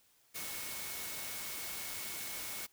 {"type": "tone in noise", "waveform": "sine", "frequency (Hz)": 2200, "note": "C#7", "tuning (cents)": -14, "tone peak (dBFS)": -51, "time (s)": [0.34, 2.67], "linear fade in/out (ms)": 20, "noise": "white", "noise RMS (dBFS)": -42, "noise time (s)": [0.34, 2.67], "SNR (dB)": -12, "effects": ["white hiss -69 dBFS RMS until 2.72 s"]}